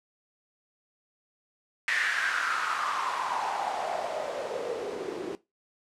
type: noise with band-pass filter sweep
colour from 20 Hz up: white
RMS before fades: -31 dBFS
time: 1.88-5.35 s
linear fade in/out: 0 ms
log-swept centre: 1900 to 350 Hz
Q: 5.7
effects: noise-tail reverb RT60 0.2 s tail -17 dB re dry + low-pass 9000 Hz 12 dB/octave